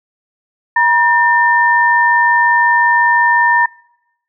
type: tone pair together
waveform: sine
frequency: 954.4 / 1800 Hz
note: A#5 / A6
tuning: +41 / +39 cents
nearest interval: major seventh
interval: 1098 cents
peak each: -11 dBFS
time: 0.76-3.66 s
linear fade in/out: 5 ms
effects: noise-tail reverb RT60 0.9 s tail -26 dB re dry